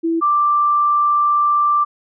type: tone pair in turn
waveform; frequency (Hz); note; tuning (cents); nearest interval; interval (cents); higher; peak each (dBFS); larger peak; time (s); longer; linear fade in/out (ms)
sine; 330.4 / 1177.4; E4 / D6; +4 / +4; octave + minor seventh; 2200; second; -15 / -12; second; 0.03-0.21 / 0.21-1.85; second; 20
effects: none